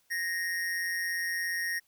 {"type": "tone with amplitude modulation", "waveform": "square", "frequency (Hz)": 1861, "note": "A#6", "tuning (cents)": -3, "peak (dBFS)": -28, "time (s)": [0.1, 1.8], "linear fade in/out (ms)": 20, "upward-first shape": "sine", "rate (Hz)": 177, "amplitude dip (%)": 55, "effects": ["white hiss -70 dBFS RMS until 1.87 s"]}